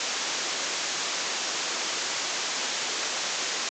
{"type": "low-pass noise", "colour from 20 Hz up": "white", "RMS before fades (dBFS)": -30, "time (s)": [0, 3.69], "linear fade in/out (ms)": 2, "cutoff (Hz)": 7300, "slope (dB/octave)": 96, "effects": ["high-pass 300 Hz 12 dB/octave"]}